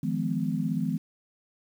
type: chord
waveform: sine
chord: F half-diminished seventh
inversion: third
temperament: just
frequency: 157.15 / 174.61 / 209.5 / 251.4 Hz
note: Eb3 / F3 / Ab3 / Cb4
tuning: +18 / 0 / +15 / +31 cents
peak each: -31 dBFS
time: 0.03-0.98 s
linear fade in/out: 5 ms
effects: 9-bit